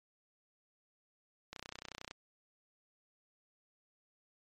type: click train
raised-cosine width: 0.2 ms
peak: -26 dBFS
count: 19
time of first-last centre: 1.53-2.111 s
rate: 31 Hz
effects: MP3 64 kbps